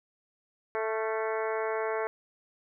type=harmonic tone with a mistuned harmonic; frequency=220 Hz; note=A3; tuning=in tune; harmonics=2 / 3 / 4 / 5 / 6 / 7 / 8 / 9 / 10; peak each=-31 / -35 / -37 / -39 / -41 / -42 / -43 / -44 / -45 dBFS; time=0.75-2.07 s; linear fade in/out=0 ms; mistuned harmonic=6; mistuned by=+47 cents; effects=none